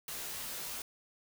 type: noise with comb filter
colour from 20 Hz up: white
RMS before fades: -41 dBFS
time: 0.08-0.82 s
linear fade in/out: 2 ms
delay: 16 ms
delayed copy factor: -0.5
effects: none